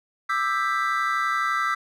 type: chord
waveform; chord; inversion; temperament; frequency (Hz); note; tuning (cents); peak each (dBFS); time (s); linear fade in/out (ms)
triangle; E minor seventh; third; just; 1186.7 / 1318.5 / 1582.2 / 1977.8; D6 / E6 / G6 / B6; +18 / 0 / +16 / +2; -26 / -23 / -28 / -27; 0.29-1.75; 10
effects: none